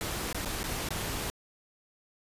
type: noise with dropouts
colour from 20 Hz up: pink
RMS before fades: -34 dBFS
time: 0.01-1.3 s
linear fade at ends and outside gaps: 0 ms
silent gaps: 0.328-0.346 / 0.449-0.457 / 0.631-0.641 / 0.888-0.906 s
effects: resampled to 32000 Hz